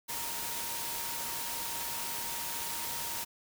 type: tone in noise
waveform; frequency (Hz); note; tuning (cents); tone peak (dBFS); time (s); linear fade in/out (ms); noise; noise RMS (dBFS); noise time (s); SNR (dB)
sine; 932.3; A#5; 0; -44; 0.08-3.25; 20; white; -37; 0.08-3.25; -10
effects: none